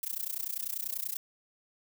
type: noise with amplitude modulation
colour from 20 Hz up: violet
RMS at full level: -32 dBFS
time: 0.03-1.17 s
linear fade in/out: 2 ms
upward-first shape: sine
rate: 30.2 Hz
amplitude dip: 95%
effects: none